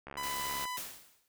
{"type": "click train", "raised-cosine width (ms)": 0.5, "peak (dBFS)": -29, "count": 42, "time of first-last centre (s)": [0.07, 0.654], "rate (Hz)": 70.2}
{"type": "tone", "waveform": "sawtooth", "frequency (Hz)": 999, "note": "B5", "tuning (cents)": 20, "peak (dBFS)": -32, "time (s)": [0.17, 0.77], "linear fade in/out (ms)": 5}
{"type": "noise", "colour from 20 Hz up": "white", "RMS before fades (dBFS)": -41, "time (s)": [0.23, 0.65], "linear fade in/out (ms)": 5}
{"type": "noise with exponential decay", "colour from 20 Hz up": "white", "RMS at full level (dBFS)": -37, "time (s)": [0.77, 1.28], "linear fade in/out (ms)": 1, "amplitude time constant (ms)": 110}
{"effects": []}